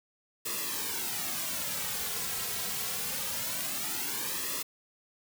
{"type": "noise with flanger", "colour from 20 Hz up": "white", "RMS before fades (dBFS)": -34, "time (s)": [0.45, 4.63], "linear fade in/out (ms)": 10, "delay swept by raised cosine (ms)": [1.3, 3.4], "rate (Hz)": 0.24, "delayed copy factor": -0.8, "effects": []}